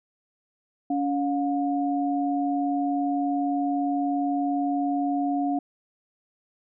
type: tone pair together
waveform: sine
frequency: 282.7 / 714 Hz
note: C#4 / F5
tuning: +34 / +38 cents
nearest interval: octave + major third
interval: 1604 cents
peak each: -24 / -27 dBFS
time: 0.9-5.59 s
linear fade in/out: 5 ms
effects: none